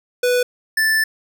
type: tone pair in turn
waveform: square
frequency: 493.9 / 1760.1 Hz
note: B4 / A6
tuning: 0 / 0 cents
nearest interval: octave + minor seventh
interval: 2200 cents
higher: second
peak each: -15 dBFS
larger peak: neither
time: 0.23-0.43 / 0.77-1.04 s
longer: second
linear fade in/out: 5 ms
effects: none